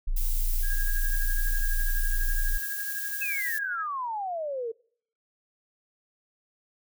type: tone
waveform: sine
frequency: 28.8 Hz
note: A#0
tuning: 20 cents flat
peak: -23 dBFS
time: 0.07-2.58 s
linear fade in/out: 10 ms
type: noise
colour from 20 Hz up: violet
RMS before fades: -34 dBFS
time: 0.16-3.59 s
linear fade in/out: 10 ms
type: tone with tremolo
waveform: sine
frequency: 1639 Hz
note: G#6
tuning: 23 cents flat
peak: -31 dBFS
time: 0.62-3.87 s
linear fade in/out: 50 ms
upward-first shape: triangle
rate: 12 Hz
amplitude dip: 75%
type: exponential sweep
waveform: sine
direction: down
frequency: 2637 to 440 Hz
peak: -29 dBFS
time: 3.21-4.72 s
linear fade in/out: 10 ms
effects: noise-tail reverb RT60 0.6 s tail -26 dB re dry